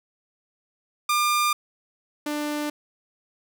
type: tone pair in turn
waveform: sawtooth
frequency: 1200 / 296.8 Hz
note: D6 / D4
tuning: +37 / +18 cents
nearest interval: 2 octaves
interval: 2419 cents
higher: first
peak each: -16 / -22 dBFS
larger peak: first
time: 1.09-1.53 / 2.26-2.7 s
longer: neither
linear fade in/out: 5 ms
effects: none